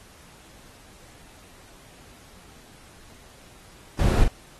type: noise with echo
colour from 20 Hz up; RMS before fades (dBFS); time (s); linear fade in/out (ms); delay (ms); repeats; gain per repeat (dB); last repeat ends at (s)
brown; -19; 3.99-4.24; 2; 41; 1; -5; 4.281
effects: pink hiss -51 dBFS RMS until 4.59 s + AAC 32 kbps